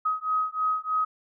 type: beating tone pair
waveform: sine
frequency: 1262 / 1265.2 Hz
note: D#6 / D#6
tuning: +24 / +29 cents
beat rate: 3.2 Hz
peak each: -27 dBFS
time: 0.05-1.05 s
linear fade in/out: 10 ms
effects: none